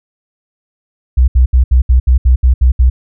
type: tone bursts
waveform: sine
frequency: 63 Hz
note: B1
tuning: 35 cents sharp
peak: -4 dBFS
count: 10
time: 1.17-2.9 s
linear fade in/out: 10 ms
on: 110 ms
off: 70 ms
effects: none